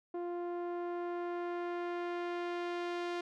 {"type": "tone with low-pass filter sweep", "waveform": "sawtooth", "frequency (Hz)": 349.2, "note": "F4", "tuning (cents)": 0, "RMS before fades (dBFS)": -38, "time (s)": [0.14, 3.21], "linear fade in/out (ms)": 5, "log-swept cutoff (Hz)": [750, 4200], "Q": 0.75, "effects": []}